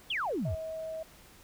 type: exponential sweep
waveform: sine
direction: down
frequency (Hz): 3504 to 68.6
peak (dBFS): -29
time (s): 0.1-0.55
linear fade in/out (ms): 5
type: tone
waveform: sine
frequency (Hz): 640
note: D#5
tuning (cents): +49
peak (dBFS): -35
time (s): 0.45-1.03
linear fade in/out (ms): 5
effects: tanh soft clip ceiling -23 dBFS + pink hiss -56 dBFS RMS until 1.43 s